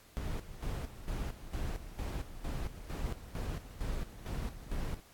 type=noise with tremolo; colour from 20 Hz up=brown; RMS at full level=-36 dBFS; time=0.17-5 s; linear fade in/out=0 ms; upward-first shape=square; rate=2.2 Hz; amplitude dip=75%; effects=pink hiss -60 dBFS RMS until 5.13 s + AAC 64 kbps